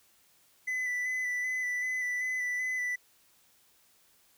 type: tone with vibrato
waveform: triangle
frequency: 1997 Hz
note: B6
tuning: 19 cents sharp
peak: -28 dBFS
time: 0.67-2.96 s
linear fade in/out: 10 ms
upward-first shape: square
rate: 2.6 Hz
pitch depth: 16 cents each way
effects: white hiss -65 dBFS RMS until 4.37 s